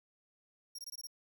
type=tone bursts; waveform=sawtooth; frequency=5588 Hz; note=F8; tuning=in tune; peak=-40 dBFS; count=6; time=0.75-1.071 s; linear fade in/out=5 ms; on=36 ms; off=21 ms; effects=none